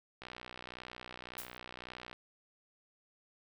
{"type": "click train", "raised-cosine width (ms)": 0.3, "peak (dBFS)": -29, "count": 119, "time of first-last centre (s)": [0.22, 2.129], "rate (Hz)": 61.8}
{"type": "noise with exponential decay", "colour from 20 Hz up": "blue", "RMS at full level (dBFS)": -39, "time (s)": [1.38, 1.57], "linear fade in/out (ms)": 2, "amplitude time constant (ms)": 40}
{"effects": []}